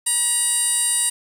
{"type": "tone with band-pass filter", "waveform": "15% pulse", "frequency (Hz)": 956, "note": "A#5", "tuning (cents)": 43, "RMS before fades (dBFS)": -20, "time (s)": [0.06, 1.1], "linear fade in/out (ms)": 10, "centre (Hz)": 9000, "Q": 3.8, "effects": ["7-bit"]}